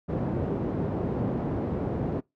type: band-pass noise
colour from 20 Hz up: pink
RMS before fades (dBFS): -29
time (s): 0.08-2.21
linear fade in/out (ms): 20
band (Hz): 110 to 470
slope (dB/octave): 12
effects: noise-tail reverb RT60 0.2 s tail -24 dB re dry